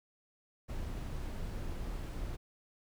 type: noise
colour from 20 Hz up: brown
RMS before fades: -39 dBFS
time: 0.68-2.37 s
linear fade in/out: 20 ms
effects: none